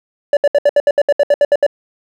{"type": "tone bursts", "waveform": "triangle", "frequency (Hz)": 577, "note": "D5", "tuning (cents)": -31, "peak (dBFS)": -5, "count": 13, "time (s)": [0.33, 1.665], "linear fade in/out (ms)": 2, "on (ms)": 39, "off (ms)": 69, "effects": []}